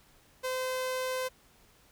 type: tone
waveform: sawtooth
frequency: 514 Hz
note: C5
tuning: 31 cents flat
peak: -27 dBFS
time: 0.43-1.29 s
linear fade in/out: 20 ms
effects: pink hiss -62 dBFS RMS until 1.91 s